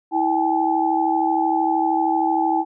sine tone cluster, 327 / 782 / 855 Hz, E4 / G5 / A5, -14 / -4 / -50 cents, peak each -21 dBFS, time 0.11-2.65 s, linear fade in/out 50 ms, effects none

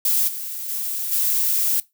violet noise with level steps, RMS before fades -19 / -30 / -26 / -20 dBFS, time 0.05-1.8 s, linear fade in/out 2 ms, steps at 0.27 / 0.68 / 1.11 s, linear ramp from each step 20 ms, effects noise-tail reverb RT60 0.2 s tail -20 dB re dry

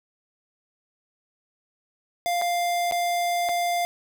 square tone with dropouts, 698.5 Hz, F5, in tune, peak -23 dBFS, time 2.26-3.85 s, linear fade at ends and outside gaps 0 ms, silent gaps 2.415-2.42 / 2.912-2.922 / 3.488-3.492 s, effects 9-bit

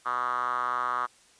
5% pulse tone with band-pass filter, 123.8 Hz, B2, 5 cents sharp, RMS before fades -29 dBFS, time 0.05-1.07 s, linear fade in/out 20 ms, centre 1200 Hz, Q 5.9, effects white hiss -59 dBFS RMS until 1.39 s + resampled to 22050 Hz

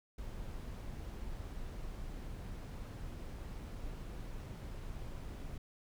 brown noise, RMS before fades -44 dBFS, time 0.18-5.58 s, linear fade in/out 5 ms, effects none

